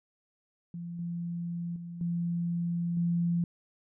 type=tone with level steps; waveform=sine; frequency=171.5 Hz; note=F3; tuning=31 cents flat; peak=-36 / -32 / -38 / -28 / -25 dBFS; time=0.74-3.44 s; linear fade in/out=2 ms; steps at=0.99 / 1.76 / 2.01 / 2.97 s; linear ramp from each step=2 ms; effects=none